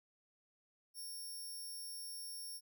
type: tone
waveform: 10% pulse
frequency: 5500 Hz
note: F8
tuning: 27 cents flat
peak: -39 dBFS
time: 0.94-2.61 s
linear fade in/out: 50 ms
effects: none